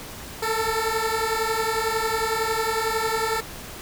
15% pulse beating tone pair, 440 / 451 Hz, A4 / A4, 0 / +43 cents, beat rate 11 Hz, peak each -19 / -19 dBFS, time 0.42-3.41 s, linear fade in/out 10 ms, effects pink hiss -38 dBFS RMS until 3.81 s

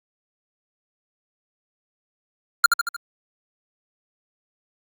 square tone with echo, 1396.9 Hz, F6, in tune, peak -9 dBFS, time 2.64-2.66 s, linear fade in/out 2 ms, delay 76 ms, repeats 4, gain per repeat -5 dB, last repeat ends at 2.964 s, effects Opus 48 kbps

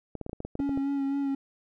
clicks, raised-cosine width 2 ms, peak -22 dBFS, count 11, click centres 0.153 / 0.213 / 0.264 / 0.295 / 0.331 / 0.404 / 0.45 / 0.554 / 0.601 / 0.693 / 0.775 s
triangle tone with vibrato, 277.2 Hz, C#4, in tune, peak -24 dBFS, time 0.59-1.35 s, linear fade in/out 5 ms, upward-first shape sine, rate 3.8 Hz, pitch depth 24 cents each way
effects none

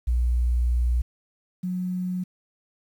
sine tone pair in turn, 60.3 / 182.16 Hz, B1 / F#3, -41 / -27 cents, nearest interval octave + perfect fifth, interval 1914 cents, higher second, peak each -19 / -25 dBFS, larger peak first, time 0.07-1.02 / 1.63-2.24 s, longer first, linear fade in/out 10 ms, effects 9-bit

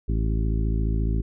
harmonic tone with a mistuned harmonic, 54.4 Hz, A1, 19 cents flat, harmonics 1 / 2 / 3 / 4 / 5 / 6 / 7, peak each -22 / -28 / -32 / -34 / -36 / -38 / -39 dBFS, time 0.08-1.22 s, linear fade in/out 10 ms, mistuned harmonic 7, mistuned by +46 cents, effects none

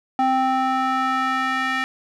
square tone with band-pass filter sweep, 261.6 Hz, C4, in tune, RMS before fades -21 dBFS, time 0.19-1.84 s, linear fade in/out 0 ms, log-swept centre 800 to 1900 Hz, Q 2.1, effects none

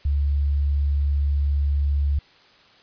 sine tone, 71.3 Hz, C#2, 49 cents sharp, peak -18 dBFS, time 0.05-2.19 s, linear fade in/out 5 ms, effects white hiss -53 dBFS RMS until 2.82 s + resampled to 11025 Hz

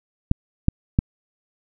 clicks, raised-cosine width 5 ms, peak -3 dBFS, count 3, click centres 0.314 / 0.684 / 0.989 s, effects none

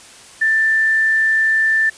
sine tone with quantisation, 1774 Hz, A6, 14 cents sharp, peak -12 dBFS, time 0.41-1.9 s, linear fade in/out 10 ms, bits 7, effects white hiss -41 dBFS RMS until 1.97 s + resampled to 22050 Hz

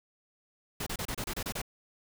pink noise bursts, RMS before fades -35 dBFS, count 9, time 0.8-1.617 s, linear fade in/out 5 ms, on 65 ms, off 29 ms, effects none

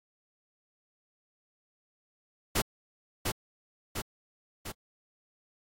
pink noise with echo, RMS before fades -27 dBFS, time 2.55-2.62 s, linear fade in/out 10 ms, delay 700 ms, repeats 3, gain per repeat -4 dB, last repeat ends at 4.72 s, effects AAC 48 kbps

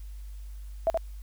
sine tone with echo, 659.3 Hz, E5, in tune, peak -20 dBFS, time 0.87-0.9 s, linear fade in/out 0 ms, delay 74 ms, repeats 1, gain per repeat -3 dB, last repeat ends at 0.974 s, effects added 50 Hz sine -38 dBFS peak until 1.22 s + white hiss -61 dBFS RMS until 1.22 s

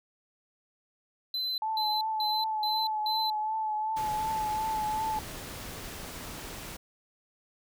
triangle tone bursts, 4045 Hz, B7, 41 cents sharp, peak -28 dBFS, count 5, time 1.34-3.3 s, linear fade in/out 2 ms, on 240 ms, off 190 ms
sine tone with vibrato, 866 Hz, A5, 28 cents flat, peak -28 dBFS, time 1.62-5.19 s, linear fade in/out 2 ms, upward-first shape triangle, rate 2.7 Hz, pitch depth 35 cents each way
pink noise, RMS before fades -41 dBFS, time 3.96-6.77 s, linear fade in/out 10 ms
effects none

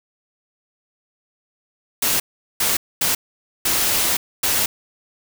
white noise bursts at uneven times, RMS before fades -19 dBFS, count 5, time 2.02-2.2 / 2.6-2.77 / 3.01-3.15 / 3.65-4.17 / 4.43-4.66 s, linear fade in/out 5 ms, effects none

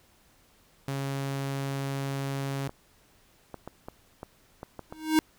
sawtooth tone, 137.5 Hz, C#3, 14 cents flat, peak -26 dBFS, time 0.88-2.68 s, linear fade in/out 2 ms
clicks, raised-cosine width 1 ms, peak -24 dBFS, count 8, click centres 2.694 / 3.543 / 3.676 / 3.885 / 4.231 / 4.631 / 4.793 / 4.925 s
square tone with exponential growth, 313.5 Hz, D#4, 13 cents sharp, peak -17 dBFS, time 4.9-5.19 s, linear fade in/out 0 ms, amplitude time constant 62 ms
effects pink hiss -62 dBFS RMS until 5.38 s

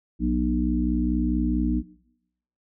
harmonic tone with a mistuned harmonic, 60.3 Hz, B1, 41 cents flat, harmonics 1 / 3 / 4 / 5, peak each -26 / -26 / -26 / -26 dBFS, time 0.19-1.83 s, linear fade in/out 50 ms, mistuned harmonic 5, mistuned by +24 cents, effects noise-tail reverb RT60 0.8 s tail -19 dB re dry

